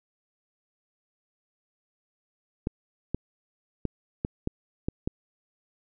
clicks, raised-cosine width 3 ms, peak -14 dBFS, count 7, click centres 2.671 / 3.146 / 3.853 / 4.249 / 4.474 / 4.885 / 5.075 s, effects none

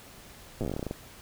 slowing click train, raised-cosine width 2 ms, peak -19 dBFS, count 15, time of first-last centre 0.61-0.911 s, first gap 8 ms, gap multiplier 1.14, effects pink hiss -50 dBFS RMS until 1.21 s

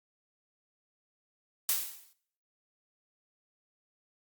blue noise with exponential decay, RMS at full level -25 dBFS, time 1.69-2.13 s, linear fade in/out 1 ms, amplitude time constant 94 ms, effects noise-tail reverb RT60 0.6 s tail -18 dB re dry + Opus 48 kbps

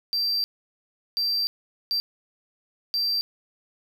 triangle tone bursts at uneven times, 4699 Hz, D8, in tune, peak -21 dBFS, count 4, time 0.13-0.44 / 1.17-1.47 / 1.91-2 / 2.94-3.21 s, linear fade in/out 0 ms, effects none

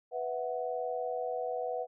sine chord, B suspended fourth, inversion none, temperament equal, 493.9 / 659.3 / 740 Hz, B4 / E5 / F#5, 0 / 0 / 0 cents, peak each -35 / -38 / -37 dBFS, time 0.11-1.87 s, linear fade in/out 50 ms, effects none

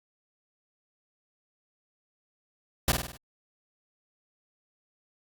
pink noise with echo, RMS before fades -23 dBFS, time 2.88-2.92 s, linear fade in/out 2 ms, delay 50 ms, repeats 5, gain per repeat -5 dB, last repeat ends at 3.17 s, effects Opus 48 kbps

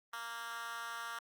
10% pulse tone with high-pass filter, 232.1 Hz, A#3, 7 cents flat, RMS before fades -43 dBFS, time 0.13-1.19 s, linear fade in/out 5 ms, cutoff 1300 Hz, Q 2.1, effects Opus 32 kbps

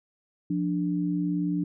sine tone pair together, 175.24 / 293.7 Hz, F3 / D4, +6 / 0 cents, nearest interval major sixth, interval 894 cents, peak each -27 dBFS, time 0.5-1.64 s, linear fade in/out 5 ms, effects none

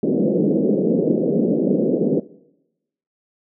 pink band-pass noise, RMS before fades -18 dBFS, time 0.03-2.2 s, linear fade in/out 5 ms, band 170 to 520 Hz, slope 48 dB/octave, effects noise-tail reverb RT60 0.9 s tail -20 dB re dry

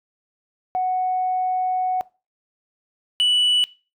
sine tone pair in turn, 740 / 2960 Hz, F#5 / F#7, 0 / 0 cents, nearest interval 2 octaves, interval 2400 cents, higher second, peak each -18 / -12 dBFS, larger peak second, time 0.75-2.01 / 3.2-3.64 s, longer first, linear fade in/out 0 ms, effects noise-tail reverb RT60 0.3 s tail -21 dB re dry + tanh soft clip ceiling -14 dBFS

